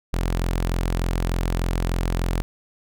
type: tone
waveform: sawtooth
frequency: 43.36 Hz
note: F1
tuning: 12 cents flat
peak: -17 dBFS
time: 0.13-2.42 s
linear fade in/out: 0 ms
effects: none